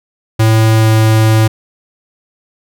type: tone with pitch glide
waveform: square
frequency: 110.9 to 110.26 Hz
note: A2 to A2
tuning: +14 to +4 cents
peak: -7 dBFS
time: 0.39-1.48 s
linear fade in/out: 10 ms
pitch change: -10 cents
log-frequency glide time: 0.77-0.89 s
effects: none